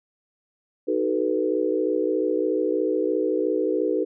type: chord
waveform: sine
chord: B dominant seventh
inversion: first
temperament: equal with one note detuned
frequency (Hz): 311.1 / 376.9 / 440 / 493.9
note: D#4 / F#4 / A4 / B4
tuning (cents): 0 / +32 / 0 / 0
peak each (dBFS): -26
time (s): 0.87-4.05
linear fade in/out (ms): 20
effects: none